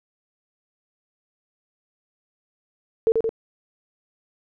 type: tone with echo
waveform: sine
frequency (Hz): 450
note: A4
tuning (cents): +39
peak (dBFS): -14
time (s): 3.07-3.12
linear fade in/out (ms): 0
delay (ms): 86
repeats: 2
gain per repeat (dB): -3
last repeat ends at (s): 3.292
effects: none